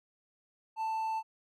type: tone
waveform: triangle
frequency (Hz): 885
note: A5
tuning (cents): +10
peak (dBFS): -29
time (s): 0.76-1.23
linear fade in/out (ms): 50
effects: none